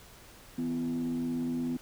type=tone with frequency modulation; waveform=sine; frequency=251.2 Hz; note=B3; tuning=30 cents sharp; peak=-28 dBFS; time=0.58-1.77 s; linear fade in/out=5 ms; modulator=88 Hz; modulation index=0.56; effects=tanh soft clip ceiling -26 dBFS + pink hiss -53 dBFS RMS until 1.81 s